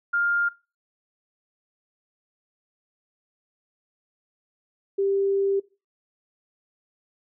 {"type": "tone pair in turn", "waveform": "sine", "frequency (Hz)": [1404, 394], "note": ["F6", "G4"], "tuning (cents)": [9, 9], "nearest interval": "octave + minor seventh", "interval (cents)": 2200, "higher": "first", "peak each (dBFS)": [-20, -20], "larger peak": "neither", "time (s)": [[0.13, 0.49], [4.98, 5.6]], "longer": "second", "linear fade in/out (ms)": 10, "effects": ["noise-tail reverb RT60 0.3 s tail -21 dB re dry"]}